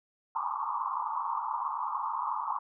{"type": "band-pass noise", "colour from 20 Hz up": "pink", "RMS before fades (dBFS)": -33, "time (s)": [0.35, 2.59], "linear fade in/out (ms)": 5, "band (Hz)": [860, 1200], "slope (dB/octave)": 96, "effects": []}